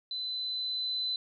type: tone with level ramp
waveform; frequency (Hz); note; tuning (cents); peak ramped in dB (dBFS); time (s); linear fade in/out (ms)
sine; 4022; B7; +31; -33 to -29; 0.11-1.16; 2
effects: none